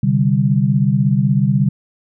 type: chord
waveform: sine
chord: C suspended second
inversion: none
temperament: just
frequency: 130.81 / 147.16 / 196.22 Hz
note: C3 / D3 / G3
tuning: 0 / +4 / +2 cents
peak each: -16 dBFS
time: 0.03-1.69 s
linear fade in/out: 5 ms
effects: none